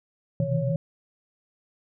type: tone cluster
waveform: sine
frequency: 125 / 132.5 / 158.2 / 164.1 / 554 Hz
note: B2 / C3 / D#3 / E3 / C#5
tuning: +21 / +22 / +29 / -8 / -1 cents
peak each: -29 dBFS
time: 0.4-0.76 s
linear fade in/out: 2 ms
effects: none